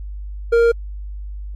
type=tone with hard clipping; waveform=sine; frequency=466.2 Hz; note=A#4; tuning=in tune; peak=-12 dBFS; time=0.52-0.72 s; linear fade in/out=10 ms; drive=6 dB; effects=added 50 Hz sine -27 dBFS peak until 1.55 s + AAC 48 kbps